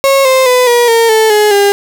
35% pulse tone with pitch steps, 546 / 522.9 / 500.7 / 479.5 / 459.1 / 439.7 / 421 / 403.2 Hz, C#5 / C5 / B4 / A#4 / A#4 / A4 / G#4 / G4, -26 / -1 / +24 / +49 / -26 / -1 / +24 / +49 cents, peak -4 dBFS, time 0.04-1.72 s, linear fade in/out 0 ms, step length 210 ms, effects none

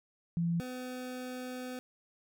sine / 25% pulse tone pair in turn, 169.4 / 252.7 Hz, E3 / B3, +48 / +40 cents, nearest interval perfect fifth, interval 692 cents, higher second, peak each -28 / -35 dBFS, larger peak first, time 0.37-0.6 / 0.6-1.79 s, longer second, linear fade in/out 0 ms, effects none

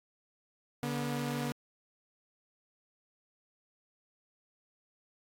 sawtooth tone pair together, 143.7 / 241.7 Hz, D3 / B3, -37 / -37 cents, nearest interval major sixth, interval 900 cents, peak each -32 / -31 dBFS, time 0.83-1.52 s, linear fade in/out 0 ms, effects AAC 64 kbps

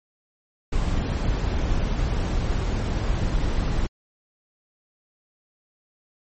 brown noise, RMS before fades -23 dBFS, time 0.72-3.87 s, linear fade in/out 10 ms, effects MP3 32 kbps

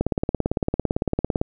click train, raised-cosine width 2 ms, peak -7 dBFS, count 26, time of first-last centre 0.01-1.414 s, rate 17.8 Hz, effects none

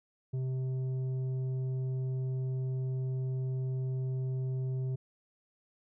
triangle tone with tanh clipping, 130 Hz, C3, 11 cents flat, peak -32 dBFS, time 0.33-4.96 s, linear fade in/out 10 ms, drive 11 dB, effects none

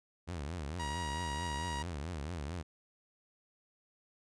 sawtooth tone with vibrato, 79 Hz, D#2, 27 cents sharp, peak -34 dBFS, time 0.27-2.63 s, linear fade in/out 20 ms, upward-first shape triangle, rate 4.5 Hz, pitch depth 280 cents each way
sawtooth tone, 954 Hz, A#5, 40 cents sharp, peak -34 dBFS, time 0.79-1.83 s, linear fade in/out 10 ms
effects resampled to 22050 Hz

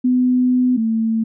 sine tone pair in turn, 251.3 / 223.9 Hz, B3 / A3, +30 / +30 cents, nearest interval major second, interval 200 cents, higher first, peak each -12 / -15 dBFS, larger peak first, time 0.04-0.77 / 0.77-1.24 s, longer first, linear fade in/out 10 ms, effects none

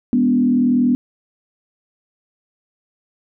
sine tone with frequency modulation, 246.9 Hz, B3, in tune, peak -12 dBFS, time 0.13-0.95 s, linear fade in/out 0 ms, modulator 40.7 Hz, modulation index 0.79, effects none

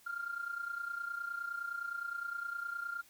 sine tone with amplitude modulation, 1396 Hz, F6, 1 cent flat, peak -33 dBFS, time 0.06-3.02 s, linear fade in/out 10 ms, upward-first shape sine, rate 29.7 Hz, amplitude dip 75%, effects tanh soft clip ceiling -30 dBFS + white hiss -63 dBFS RMS until 3.09 s

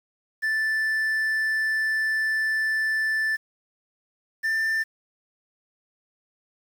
triangle tone pair in turn, 1760 / 1782.5 Hz, A6 / A6, 0 / +22 cents, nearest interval unison, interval 22 cents, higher second, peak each -20 dBFS, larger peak neither, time 0.42-3.37 / 4.43-4.84 s, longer first, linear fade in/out 20 ms, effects 8-bit

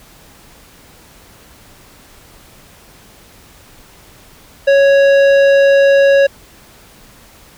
sine tone with tanh clipping, 554.4 Hz, C#5, in tune, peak -8 dBFS, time 4.67-6.27 s, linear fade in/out 10 ms, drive 13 dB, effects pink hiss -43 dBFS RMS until 7.57 s

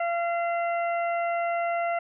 harmonic tone, 685 Hz, F5, 34 cents flat, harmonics 1 / 2 / 3 / 4, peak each -25 / -34 / -35 / -42 dBFS, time 0-1.99 s, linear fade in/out 5 ms, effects none

